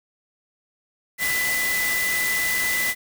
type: tone in noise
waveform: sine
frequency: 1996 Hz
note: B6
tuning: 18 cents sharp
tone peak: -22 dBFS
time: 1.18-2.95 s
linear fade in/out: 50 ms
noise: white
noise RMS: -27 dBFS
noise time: 1.18-2.95 s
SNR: +2 dB
effects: none